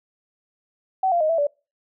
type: tone with pitch steps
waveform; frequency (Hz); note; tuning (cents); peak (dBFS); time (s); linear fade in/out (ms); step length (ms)
sine; 759 / 690 / 622 / 661 / 579; F#5 / F5 / D#5 / E5 / D5; +44 / -21 / -1 / +5 / -25; -17; 1.03-1.47; 5; 88
effects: noise-tail reverb RT60 0.3 s tail -25 dB re dry